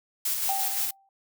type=noise with tremolo; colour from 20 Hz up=blue; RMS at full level=-27 dBFS; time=0.25-0.91 s; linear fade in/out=5 ms; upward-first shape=square; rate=5.8 Hz; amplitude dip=30%
type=tone with exponential decay; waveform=sine; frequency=782 Hz; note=G5; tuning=4 cents flat; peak=-24 dBFS; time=0.49-1.09 s; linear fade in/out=2 ms; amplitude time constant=130 ms
effects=noise-tail reverb RT60 0.1 s tail -26 dB re dry